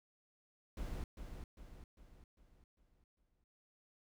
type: noise with echo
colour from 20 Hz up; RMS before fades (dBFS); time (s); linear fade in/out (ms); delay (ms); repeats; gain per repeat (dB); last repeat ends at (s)
brown; -42; 0.77-1.04; 2; 400; 6; -6; 3.44
effects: none